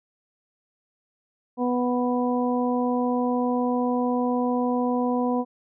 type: harmonic tone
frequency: 246.9 Hz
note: B3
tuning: in tune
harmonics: 1 / 2 / 3 / 4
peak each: -23 / -27 / -30 / -31 dBFS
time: 1.57-5.45 s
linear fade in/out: 50 ms
effects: none